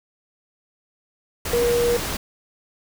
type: tone in noise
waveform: sine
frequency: 477.3 Hz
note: A#4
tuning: 41 cents sharp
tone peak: -17 dBFS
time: 1.53-1.97 s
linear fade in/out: 5 ms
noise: pink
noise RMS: -27 dBFS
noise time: 1.45-2.17 s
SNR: +7 dB
effects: none